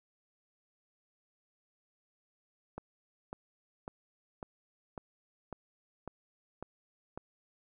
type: click train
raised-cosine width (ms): 1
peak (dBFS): -26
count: 9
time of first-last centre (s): 2.78-7.176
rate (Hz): 1.82
effects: none